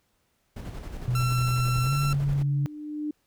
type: noise with tremolo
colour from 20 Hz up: brown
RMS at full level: -34 dBFS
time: 0.56-2.43 s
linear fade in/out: 5 ms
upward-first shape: square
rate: 11 Hz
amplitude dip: 40%
type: tone with pitch glide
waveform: sine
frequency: 123.47 to 141.01 Hz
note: B2 to C#3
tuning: 0 to +30 cents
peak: -22 dBFS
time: 1.08-2.66 s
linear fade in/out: 0 ms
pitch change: +230 cents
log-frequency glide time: 1.82-1.94 s
type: tone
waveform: sawtooth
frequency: 1347 Hz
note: E6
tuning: 37 cents sharp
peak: -26 dBFS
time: 1.15-2.13 s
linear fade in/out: 2 ms
type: tone with exponential growth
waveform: sine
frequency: 300 Hz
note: D4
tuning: 37 cents sharp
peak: -26 dBFS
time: 1.77-3.11 s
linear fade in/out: 5 ms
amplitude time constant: 290 ms
effects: pink hiss -71 dBFS RMS until 3.26 s